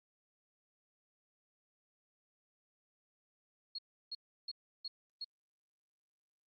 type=tone bursts; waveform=sine; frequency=4307 Hz; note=C8; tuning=49 cents sharp; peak=-39 dBFS; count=5; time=3.75-5.245 s; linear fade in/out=5 ms; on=35 ms; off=330 ms; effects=Opus 48 kbps